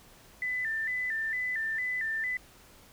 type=tone with vibrato; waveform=sine; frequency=1890 Hz; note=A#6; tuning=23 cents sharp; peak=-29 dBFS; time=0.42-2.37 s; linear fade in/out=2 ms; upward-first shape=square; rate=2.2 Hz; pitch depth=100 cents each way; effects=pink hiss -56 dBFS RMS until 2.92 s